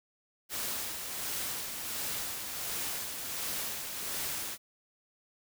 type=noise with tremolo; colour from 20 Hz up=white; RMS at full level=-35 dBFS; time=0.49-4.58 s; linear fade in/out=50 ms; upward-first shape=sine; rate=1.4 Hz; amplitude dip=40%; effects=none